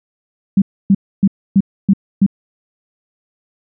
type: tone bursts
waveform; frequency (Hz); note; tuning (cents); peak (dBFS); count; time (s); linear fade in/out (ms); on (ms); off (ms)
sine; 196; G3; 0; -6; 6; 0.57-2.264; 5; 49; 280
effects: none